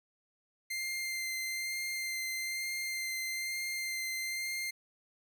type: tone with vibrato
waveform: sawtooth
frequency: 2093 Hz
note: C7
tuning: in tune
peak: -31 dBFS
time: 0.7-4.71 s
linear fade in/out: 10 ms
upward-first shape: sine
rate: 1.1 Hz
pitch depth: 13 cents each way
effects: none